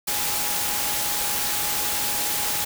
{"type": "tone in noise", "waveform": "sine", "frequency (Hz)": 830.6, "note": "G#5", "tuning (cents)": 0, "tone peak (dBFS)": -35, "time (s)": [0.07, 2.65], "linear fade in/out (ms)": 10, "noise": "white", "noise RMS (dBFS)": -25, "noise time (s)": [0.07, 2.65], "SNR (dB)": -13, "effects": []}